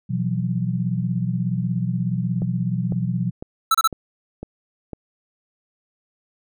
sine chord, B suspended fourth, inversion none, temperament equal with one note detuned, 123.47 / 168.37 / 185 Hz, B2 / E3 / F#3, 0 / +37 / 0 cents, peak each -24 / -25 / -25 dBFS, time 0.09-3.31 s, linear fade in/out 20 ms
click train, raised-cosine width 2 ms, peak -18 dBFS, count 6, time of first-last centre 2.42-4.933 s, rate 1.99 Hz
square tone bursts, 1318.5 Hz, E6, in tune, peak -14 dBFS, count 3, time 3.71-3.876 s, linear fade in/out 5 ms, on 36 ms, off 29 ms
effects none

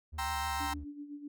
triangle tone with vibrato, 73.1 Hz, D2, 7 cents flat, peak -38 dBFS, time 0.12-0.85 s, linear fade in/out 20 ms, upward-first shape triangle, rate 6.5 Hz, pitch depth 130 cents each way
35% pulse chord, C dominant seventh, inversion second, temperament equal, 784 / 932.3 / 1046.5 / 1318.5 Hz, G5 / Bb5 / C6 / E6, 0 / 0 / 0 / 0 cents, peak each -36 / -36 / -38 / -40 dBFS, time 0.18-0.74 s, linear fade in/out 10 ms
sine tone with tremolo, 290.4 Hz, D4, 19 cents flat, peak -39 dBFS, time 0.6-1.28 s, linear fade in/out 5 ms, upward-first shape sine, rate 7.9 Hz, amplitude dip 65%
effects none

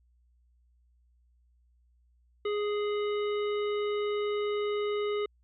harmonic tone with a mistuned harmonic, 415.3 Hz, G#4, in tune, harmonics 1 / 3 / 5 / 7 / 9, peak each -28 / -39 / -43 / -46 / -48 dBFS, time 2.45-5.26 s, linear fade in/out 5 ms, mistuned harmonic 7, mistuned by +26 cents, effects added 60 Hz sine -63 dBFS peak until 5.43 s

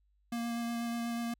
square tone with vibrato, 234.3 Hz, A#3, 9 cents sharp, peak -34 dBFS, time 0.32-1.34 s, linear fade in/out 5 ms, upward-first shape sine, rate 8.2 Hz, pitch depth 11 cents each way, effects added 50 Hz sine -68 dBFS peak until 1.39 s

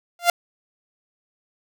sawtooth tone with exponential growth, 695 Hz, F5, 9 cents flat, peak -6 dBFS, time 0.19-0.3 s, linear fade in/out 2 ms, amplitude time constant 23 ms, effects none

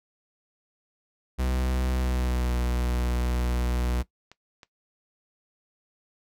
45% pulse tone with pitch glide, 63.4 to 61.06 Hz, B1 to B1, +46 to -19 cents, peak -24 dBFS, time 1.38-4.03 s, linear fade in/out 20 ms, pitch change -65 cents, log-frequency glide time 1.94-2.56 s
clicks, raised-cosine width 0.2 ms, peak -29 dBFS, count 2, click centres 4.316 / 4.632 s
effects noise-tail reverb RT60 0.1 s tail -17 dB re dry

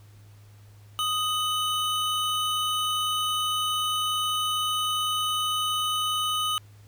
square tone pair together, 1244.5 / 2994 Hz, D#6 / F#7, 0 / +20 cents, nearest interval octave + minor third, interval 1520 cents, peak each -28 dBFS, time 0.99-6.58 s, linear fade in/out 0 ms, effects added 103 Hz sine -48 dBFS peak until 6.87 s + pink hiss -60 dBFS RMS until 6.87 s

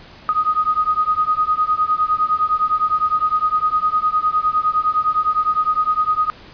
sine beating tone pair, 1243 / 1252.8 Hz, D#6 / D#6, -2 / +11 cents, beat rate 9.8 Hz, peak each -18 / -18 dBFS, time 0.29-6.3 s, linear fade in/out 0 ms, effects pink hiss -42 dBFS RMS until 6.53 s + resampled to 11025 Hz

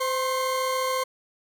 40% pulse tone pair together, 516 / 1065.9 Hz, C5 / C6, -24 / +32 cents, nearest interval octave + minor second, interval 1256 cents, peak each -26 dBFS, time 0-1.04 s, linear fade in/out 10 ms, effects none

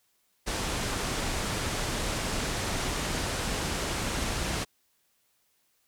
pink low-pass noise, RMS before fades -31 dBFS, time 0.46-4.65 s, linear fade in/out 20 ms, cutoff 9800 Hz, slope 24 dB/octave, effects white hiss -71 dBFS RMS until 5.87 s

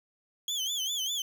30% pulse tone with vibrato, 3260 Hz, G#7, 33 cents flat, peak -27 dBFS, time 0.48-1.22 s, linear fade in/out 2 ms, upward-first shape sine, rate 5 Hz, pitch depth 130 cents each way, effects none

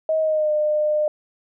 sine tone with pitch glide, 633 to 604.8 Hz, D#5 to D#5, +30 to -49 cents, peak -17 dBFS, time 0.09-1.08 s, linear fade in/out 2 ms, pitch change -79 cents, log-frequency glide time 0.2-0.52 s, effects none

